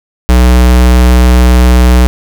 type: tone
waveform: square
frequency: 61.74 Hz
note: B1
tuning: in tune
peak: -3 dBFS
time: 0.29-2.07 s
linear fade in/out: 0 ms
effects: none